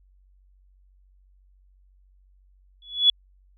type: tone with exponential growth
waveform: sine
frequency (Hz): 3400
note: G#7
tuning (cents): +40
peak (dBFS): -10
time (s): 2.82-3.1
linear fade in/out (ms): 2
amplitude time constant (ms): 59
effects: added 47 Hz sine -55 dBFS peak until 3.57 s